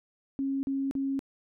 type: tone bursts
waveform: sine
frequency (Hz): 272.4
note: C#4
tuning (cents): -30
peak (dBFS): -27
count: 3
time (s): 0.39-1.192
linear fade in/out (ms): 0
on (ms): 240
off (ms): 41
effects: none

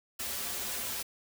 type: noise with comb filter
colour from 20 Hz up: white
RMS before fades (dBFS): -36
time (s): 0.19-1.03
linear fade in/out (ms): 10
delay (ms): 6.4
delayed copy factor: -0.65
effects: none

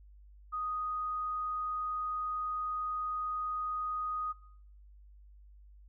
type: tone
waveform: sine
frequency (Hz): 1244.5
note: D#6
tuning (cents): 0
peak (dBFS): -33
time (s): 0.52-4.33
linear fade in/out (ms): 20
effects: noise-tail reverb RT60 0.6 s tail -18 dB re dry + added 50 Hz sine -53 dBFS peak until 5.88 s

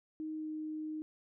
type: tone with pitch glide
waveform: sine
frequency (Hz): 312.1 to 309.8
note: D#4 to D#4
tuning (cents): +5 to -7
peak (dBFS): -37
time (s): 0.2-1.02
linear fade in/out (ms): 0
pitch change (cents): -12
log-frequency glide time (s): 0.35-0.48
effects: none

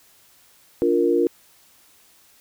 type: chord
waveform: sine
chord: Bb major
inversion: first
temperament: just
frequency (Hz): 291.4 / 349.6 / 466.2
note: D4 / F4 / Bb4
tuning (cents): -13 / +2 / 0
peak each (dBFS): -23 / -19 / -20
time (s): 0.82-1.27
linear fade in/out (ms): 0
effects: white hiss -55 dBFS RMS until 2.4 s

